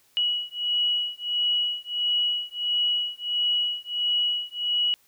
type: beating tone pair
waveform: sine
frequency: 2922 / 2923.5 Hz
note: F#7 / F#7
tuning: -22 / -21 cents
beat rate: 1.5 Hz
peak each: -26 dBFS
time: 0.17-4.94 s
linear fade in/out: 0 ms
effects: white hiss -62 dBFS RMS until 5.07 s